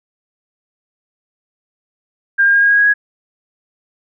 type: tone with pitch steps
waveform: sine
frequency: 1601 / 1611.2 / 1621.5 / 1631.8 / 1642.2 / 1652.7 / 1663.2 Hz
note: G6 / G6 / G#6 / G#6 / G#6 / G#6 / G#6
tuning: +36 / +47 / -42 / -31 / -20 / -9 / +2 cents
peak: -8 dBFS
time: 2.38-2.94 s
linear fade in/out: 20 ms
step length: 80 ms
effects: none